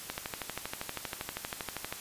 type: click train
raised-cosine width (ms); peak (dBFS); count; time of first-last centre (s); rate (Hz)
0.3; -18; 24; 0.1-1.925; 12.6
effects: white hiss -44 dBFS RMS until 2 s + resampled to 32000 Hz

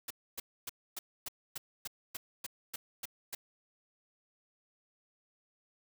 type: noise bursts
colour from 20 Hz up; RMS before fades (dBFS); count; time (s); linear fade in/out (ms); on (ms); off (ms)
white; -40; 12; 0.08-3.35; 5; 25; 270
effects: none

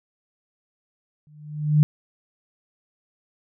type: tone with exponential growth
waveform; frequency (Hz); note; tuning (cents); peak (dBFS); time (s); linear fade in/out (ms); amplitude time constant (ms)
sine; 150.4; D3; +42; -10; 1.27-1.83; 0; 120
effects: none

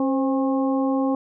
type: harmonic tone with a mistuned harmonic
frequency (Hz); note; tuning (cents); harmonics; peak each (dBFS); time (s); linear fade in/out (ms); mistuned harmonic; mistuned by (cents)
270; C#4; -45; 1 / 2 / 3 / 4; -20 / -26 / -30 / -32; 0-1.15; 2; 2; -49
effects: none

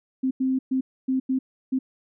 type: tone bursts at uneven times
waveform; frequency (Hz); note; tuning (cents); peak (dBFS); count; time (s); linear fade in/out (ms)
sine; 261.6; C4; 0; -20; 6; 0.23-0.31 / 0.4-0.59 / 0.71-0.81 / 1.08-1.2 / 1.29-1.39 / 1.72-1.79; 10
effects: none

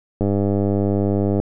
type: click train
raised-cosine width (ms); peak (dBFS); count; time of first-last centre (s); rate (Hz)
2; -7; 120; 0.21-1.4; 100
effects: none

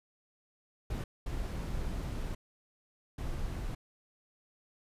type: noise bursts at uneven times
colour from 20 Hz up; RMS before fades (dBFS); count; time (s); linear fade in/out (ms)
brown; -36; 3; 0.9-1.04 / 1.26-2.35 / 3.18-3.75; 5
effects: resampled to 32000 Hz

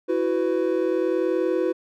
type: chord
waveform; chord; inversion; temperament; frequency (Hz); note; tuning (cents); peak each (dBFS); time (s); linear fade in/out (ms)
triangle; E suspended second; none; equal with one note detuned; 329.6 / 370 / 499.6; E4 / F#4 / B4; 0 / 0 / +20; -23 / -22 / -23; 0.08-1.73; 20
effects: none

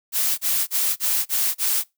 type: noise bursts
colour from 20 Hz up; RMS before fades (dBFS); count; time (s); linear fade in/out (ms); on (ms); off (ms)
blue; -21; 6; 0.12-1.84; 50; 260; 32
effects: noise-tail reverb RT60 0.2 s tail -23 dB re dry

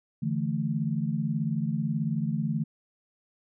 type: chord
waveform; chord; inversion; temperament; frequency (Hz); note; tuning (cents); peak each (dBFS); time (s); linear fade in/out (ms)
sine; D suspended second; none; just; 146.83 / 165.19 / 220.2; D3 / E3 / A3; 0 / +4 / +2; -30; 0.22-2.64; 10
effects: none

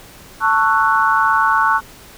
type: chord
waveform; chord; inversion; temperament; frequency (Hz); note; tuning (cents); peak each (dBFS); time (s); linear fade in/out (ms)
sine; F# minor seventh; first; just; 888 / 1110 / 1332 / 1480; A5 / C#6 / E6 / F#6; +16 / +2 / +18 / 0; -17 / -16 / -20 / -17; 0.4-1.81; 50
effects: pink hiss -41 dBFS RMS until 2.17 s

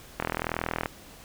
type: click train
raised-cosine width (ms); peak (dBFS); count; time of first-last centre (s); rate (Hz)
0.5; -12; 28; 0.2-0.859; 41
effects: pink hiss -49 dBFS RMS until 1.24 s

